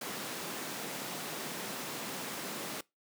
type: high-pass noise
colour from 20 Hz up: pink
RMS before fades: -40 dBFS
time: 0.01-2.81 s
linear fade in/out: 5 ms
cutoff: 170 Hz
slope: 24 dB/octave
effects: noise-tail reverb RT60 0.2 s tail -22 dB re dry